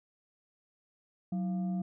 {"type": "tone with frequency modulation", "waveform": "sine", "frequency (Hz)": 185, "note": "F#3", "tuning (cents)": 0, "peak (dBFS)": -30, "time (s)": [1.32, 1.82], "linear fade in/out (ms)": 5, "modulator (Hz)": 509, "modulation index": 0.33, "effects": []}